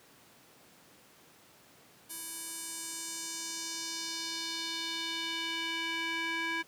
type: tone with band-pass filter sweep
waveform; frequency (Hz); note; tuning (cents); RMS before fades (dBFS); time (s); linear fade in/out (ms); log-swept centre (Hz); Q
square; 329.6; E4; 0; -37; 2.09-6.63; 20; 11000 to 2000; 1.9
effects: pink hiss -59 dBFS RMS until 6.67 s + high-pass 150 Hz 12 dB/octave